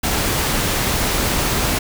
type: noise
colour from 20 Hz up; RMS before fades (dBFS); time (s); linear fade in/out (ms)
pink; -19; 0.03-1.79; 10
effects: none